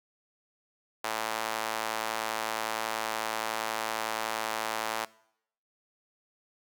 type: tone with high-pass filter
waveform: sawtooth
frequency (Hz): 110.7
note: A2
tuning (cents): +11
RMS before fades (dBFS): -33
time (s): 1.04-5.05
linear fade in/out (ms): 5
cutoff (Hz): 790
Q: 1.2
effects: noise-tail reverb RT60 0.7 s tail -21 dB re dry